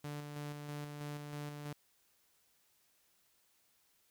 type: tone with tremolo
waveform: sawtooth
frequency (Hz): 146.83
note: D3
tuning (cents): 0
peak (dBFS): -37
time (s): 0.04-1.73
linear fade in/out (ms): 5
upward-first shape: square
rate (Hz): 3.1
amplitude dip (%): 35
effects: white hiss -73 dBFS RMS until 4.1 s